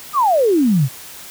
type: exponential sweep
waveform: sine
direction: down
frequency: 1271 to 119.9 Hz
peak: -11 dBFS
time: 0.13-0.89 s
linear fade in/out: 50 ms
effects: white hiss -36 dBFS RMS until 1.3 s